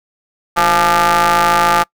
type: ring-modulated tone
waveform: sawtooth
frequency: 167.2 Hz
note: E3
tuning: 25 cents sharp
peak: -3 dBFS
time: 0.56-1.84 s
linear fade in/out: 20 ms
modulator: 1030 Hz
effects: noise-tail reverb RT60 0.1 s tail -26 dB re dry